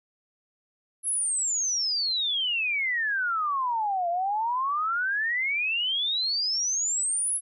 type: exponential two-way sweep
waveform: sine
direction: down then up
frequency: 11090 to 677 to 11090 Hz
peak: -24 dBFS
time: 1.03-7.41 s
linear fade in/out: 50 ms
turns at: 4.09 s
effects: none